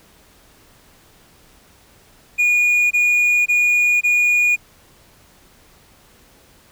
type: tone bursts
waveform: triangle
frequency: 2444 Hz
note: D#7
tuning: 32 cents flat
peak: -11 dBFS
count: 4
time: 2.38-4.563 s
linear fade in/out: 20 ms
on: 530 ms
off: 21 ms
effects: pink hiss -51 dBFS RMS until 6.71 s